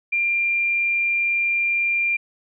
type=tone; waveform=sine; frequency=2386 Hz; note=D7; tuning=27 cents sharp; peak=-18 dBFS; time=0.12-2.17 s; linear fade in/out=10 ms; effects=none